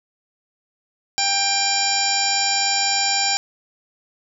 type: harmonic tone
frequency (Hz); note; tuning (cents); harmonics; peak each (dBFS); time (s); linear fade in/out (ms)
793; G5; +20; 1 / 2 / 3 / 4 / 5 / 6 / 7 / 9; -24 / -30 / -26 / -30 / -29 / -25 / -24 / -24; 1.18-3.37; 0
effects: none